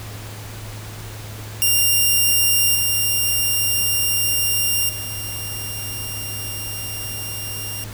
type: tone with level steps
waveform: 5% pulse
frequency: 2794 Hz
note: F7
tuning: in tune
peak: -5 / -8 / -18 dBFS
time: 1.62-7.84 s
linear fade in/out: 0 ms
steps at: 2.75 / 4.89 s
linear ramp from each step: 2 ms
effects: added 106 Hz sine -33 dBFS peak until 7.93 s + pink hiss -37 dBFS RMS until 7.93 s